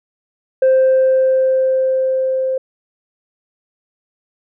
sine tone with level ramp, 523.3 Hz, C5, in tune, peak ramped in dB -6 to -15 dBFS, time 0.62-2.58 s, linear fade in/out 5 ms, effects tanh soft clip ceiling -7 dBFS

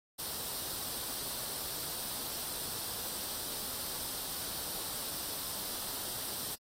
white noise with comb filter, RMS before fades -39 dBFS, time 0.18-6.56 s, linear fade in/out 20 ms, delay 0.22 ms, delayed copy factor +0.55, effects AAC 48 kbps

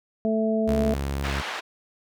harmonic tone, 220 Hz, A3, in tune, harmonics 1 / 2 / 3, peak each -23 / -27 / -26 dBFS, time 0.25-0.94 s, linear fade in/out 0 ms
sawtooth tone, 69.3 Hz, C#2, in tune, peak -22 dBFS, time 0.67-1.42 s, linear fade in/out 20 ms
pink band-pass noise, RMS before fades -32 dBFS, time 1.23-1.61 s, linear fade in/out 20 ms, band 800 to 3200 Hz, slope 12 dB/octave
effects none

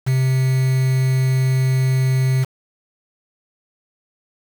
triangle tone with quantisation, 130.8 Hz, C3, in tune, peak -12 dBFS, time 0.06-2.45 s, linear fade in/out 20 ms, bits 5, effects none

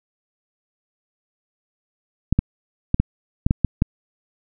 clicks, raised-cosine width 5 ms, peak -3 dBFS, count 8, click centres 2.326 / 2.39 / 2.944 / 3 / 3.465 / 3.509 / 3.647 / 3.821 s, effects none

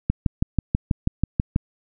click train, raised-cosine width 5 ms, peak -6 dBFS, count 10, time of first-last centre 0.1-1.561 s, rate 6.16 Hz, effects none

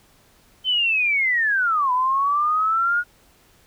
sine linear two-way sweep, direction down then up, 3097 to 987.8 to 1448 Hz, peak -17 dBFS, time 0.64-3.04 s, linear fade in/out 50 ms, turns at 1.92 s, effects pink hiss -56 dBFS RMS until 3.66 s

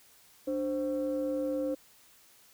sine tone pair together, 294.3 / 524.4 Hz, D4 / C5, +4 / +4 cents, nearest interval minor seventh, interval 1000 cents, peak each -31 / -30 dBFS, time 0.47-1.75 s, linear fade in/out 10 ms, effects tanh soft clip ceiling -24 dBFS + white hiss -60 dBFS RMS until 2.53 s

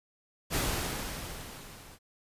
pink noise with level ramp, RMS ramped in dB -28 to -52 dBFS, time 0.5-1.99 s, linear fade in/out 50 ms, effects resampled to 32000 Hz

